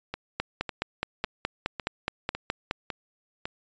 two click trains, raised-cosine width 0.3 ms, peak -16 / -11 dBFS, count 7 / 12, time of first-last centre 0.14-3.455 / 0.4-2.711 s, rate 1.81 / 4.76 Hz, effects resampled to 16000 Hz

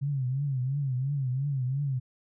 sine tone with vibrato, 134.6 Hz, C3, 49 cents sharp, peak -26 dBFS, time 0.01-2 s, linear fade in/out 20 ms, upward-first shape triangle, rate 2.9 Hz, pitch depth 150 cents each way, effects none

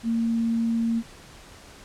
sine tone, 229.4 Hz, A#3, 28 cents flat, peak -21 dBFS, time 0.03-1.03 s, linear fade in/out 50 ms, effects pink hiss -47 dBFS RMS until 1.84 s + low-pass 9000 Hz 12 dB/octave

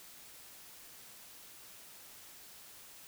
silence, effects white hiss -54 dBFS RMS until 3.07 s

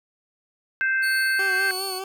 harmonic tone, 522 Hz, C5, 4 cents flat, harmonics 3 / 4 / 5, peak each -20 / -32 / -33 dBFS, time 0.81-1.71 s, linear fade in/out 0 ms
sawtooth tone with tremolo, 4435 Hz, C#8, in tune, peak -25 dBFS, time 1.02-2 s, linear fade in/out 20 ms, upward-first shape triangle, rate 1.6 Hz, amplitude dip 55%
20% pulse tone with vibrato, 380 Hz, F#4, 46 cents sharp, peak -25 dBFS, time 1.39-2.04 s, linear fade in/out 2 ms, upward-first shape sine, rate 4.9 Hz, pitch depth 45 cents each way
effects none

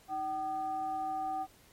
sine tone with frequency modulation, 765 Hz, G5, 42 cents flat, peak -32 dBFS, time 0.08-1.47 s, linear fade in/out 50 ms, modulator 452 Hz, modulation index 0.44, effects pink hiss -61 dBFS RMS until 1.72 s + MP3 64 kbps

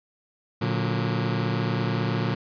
sawtooth chord, Bb augmented, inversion none, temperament just, 116.54 / 145.68 / 182.1 Hz, Bb2 / D3 / F#3, 0 / -14 / -27 cents, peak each -22 / -25 / -25 dBFS, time 0.61-2.35 s, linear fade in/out 10 ms, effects resampled to 11025 Hz

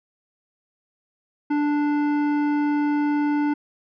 triangle tone with hard clipping, 293.7 Hz, D4, in tune, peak -21 dBFS, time 1.5-3.54 s, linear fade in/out 10 ms, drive 16 dB, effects resampled to 11025 Hz

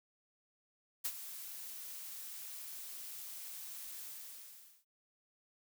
blue noise with ADSR envelope, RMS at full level -35 dBFS, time 1.04-4.85 s, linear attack 15 ms, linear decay 57 ms, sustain -12 dB, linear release 810 ms, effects none

